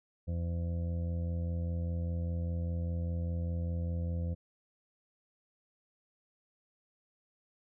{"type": "harmonic tone", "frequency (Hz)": 85, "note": "F2", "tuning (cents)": -46, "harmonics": [1, 2, 3, 4, 6, 7, 8], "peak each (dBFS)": [-32, -39, -50, -55, -47, -57, -61], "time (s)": [0.27, 4.35], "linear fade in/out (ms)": 20, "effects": []}